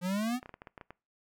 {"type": "exponential sweep", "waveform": "square", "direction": "up", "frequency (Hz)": [174.5, 258.8], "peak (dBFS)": -30, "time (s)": [0.01, 0.4], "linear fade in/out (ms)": 50}
{"type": "clicks", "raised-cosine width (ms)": 0.5, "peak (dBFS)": -30, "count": 9, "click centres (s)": [0.429, 0.459, 0.493, 0.541, 0.619, 0.672, 0.778, 0.812, 0.906]}
{"effects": ["noise-tail reverb RT60 0.3 s tail -23 dB re dry"]}